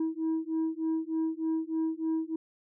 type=beating tone pair; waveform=sine; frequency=320 / 323.3 Hz; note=D#4 / E4; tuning=+49 / -34 cents; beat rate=3.3 Hz; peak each=-29 dBFS; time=0-2.36 s; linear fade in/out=5 ms; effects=tanh soft clip ceiling -25 dBFS